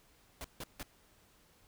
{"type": "noise bursts", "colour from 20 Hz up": "pink", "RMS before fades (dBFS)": -43, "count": 3, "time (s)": [0.41, 0.829], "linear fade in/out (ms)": 0, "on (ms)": 33, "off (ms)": 160, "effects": ["pink hiss -66 dBFS RMS until 1.67 s"]}